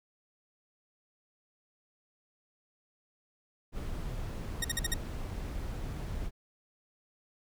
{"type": "noise", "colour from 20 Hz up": "brown", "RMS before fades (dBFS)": -37, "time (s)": [3.72, 6.31], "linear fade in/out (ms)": 50}
{"type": "tone bursts", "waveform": "10% pulse", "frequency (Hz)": 1864.7, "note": "A#6", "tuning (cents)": 0, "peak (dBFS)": -20, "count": 5, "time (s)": [4.62, 4.941], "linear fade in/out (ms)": 5, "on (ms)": 25, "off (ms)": 49}
{"effects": []}